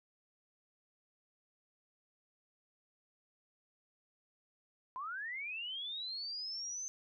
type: linear sweep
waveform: sine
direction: up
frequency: 987.8 to 6272 Hz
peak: -39 dBFS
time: 4.96-6.88 s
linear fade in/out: 0 ms
effects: none